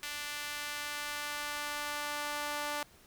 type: tone with high-pass filter sweep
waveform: sawtooth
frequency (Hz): 293.7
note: D4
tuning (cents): 0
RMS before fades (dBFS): -38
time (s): 0.03-2.83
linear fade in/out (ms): 0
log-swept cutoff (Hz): 2000 to 820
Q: 0.98
effects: pink hiss -60 dBFS RMS until 3.06 s